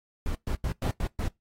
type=noise bursts at uneven times; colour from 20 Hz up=brown; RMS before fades=-28 dBFS; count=6; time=0.26-0.35 / 0.47-0.55 / 0.64-0.72 / 0.82-0.91 / 1-1.07 / 1.19-1.28 s; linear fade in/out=2 ms; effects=noise-tail reverb RT60 0.2 s tail -24 dB re dry + AAC 48 kbps